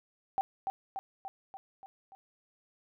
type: tone with echo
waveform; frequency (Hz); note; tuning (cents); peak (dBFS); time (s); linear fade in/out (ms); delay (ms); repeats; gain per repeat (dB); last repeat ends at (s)
sine; 775; G5; -20; -26; 0.38-0.41; 0; 290; 6; -4; 2.15
effects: none